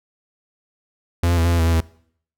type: tone with pitch steps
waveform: 45% pulse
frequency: 85.5 / 86.7 / 82.7 / 85.8 / 85.2 / 81.8 / 83.5 / 81.4 Hz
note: F2 / F2 / E2 / F2 / F2 / E2 / E2 / E2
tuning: -36 / -12 / +6 / -30 / -42 / -13 / +23 / -21 cents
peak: -15 dBFS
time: 1.23-1.806 s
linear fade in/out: 5 ms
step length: 72 ms
effects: noise-tail reverb RT60 0.6 s tail -21 dB re dry